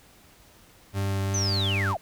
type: tone with vibrato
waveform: 40% pulse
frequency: 98 Hz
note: G2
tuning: in tune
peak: -24 dBFS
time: 0.93-1.96 s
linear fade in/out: 50 ms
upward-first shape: sine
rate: 2.6 Hz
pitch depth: 8 cents each way
type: linear sweep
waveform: sine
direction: down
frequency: 6272 to 582 Hz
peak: -26 dBFS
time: 1.34-1.97 s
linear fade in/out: 5 ms
effects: pink hiss -55 dBFS RMS until 2.01 s